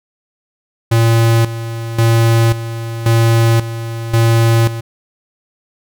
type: tone with tremolo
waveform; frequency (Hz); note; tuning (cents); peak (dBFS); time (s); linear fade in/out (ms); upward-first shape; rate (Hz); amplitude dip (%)
square; 114.7; A#2; -28; -9; 0.91-4.81; 10; square; 0.93; 75
effects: none